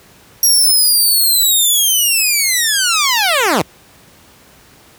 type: linear sweep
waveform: 10% pulse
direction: down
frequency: 5680 to 135.7 Hz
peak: -3 dBFS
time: 0.43-3.62 s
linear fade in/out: 2 ms
effects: pink hiss -45 dBFS RMS until 4.98 s + high-pass 60 Hz 12 dB/octave